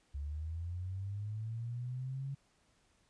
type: linear sweep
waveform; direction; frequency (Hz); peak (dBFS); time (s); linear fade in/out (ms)
sine; up; 69.3 to 139.1; -37; 0.14-2.35; 10
effects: pink hiss -72 dBFS RMS until 3.09 s + resampled to 22050 Hz